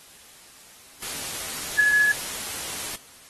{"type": "tone in noise", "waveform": "sine", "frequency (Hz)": 1696, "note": "G#6", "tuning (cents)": 36, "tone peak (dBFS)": -16, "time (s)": [1.78, 2.12], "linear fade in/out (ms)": 5, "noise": "white", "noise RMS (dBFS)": -32, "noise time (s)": [1.02, 2.96], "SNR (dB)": 13, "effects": ["white hiss -49 dBFS RMS until 3.29 s", "AAC 32 kbps"]}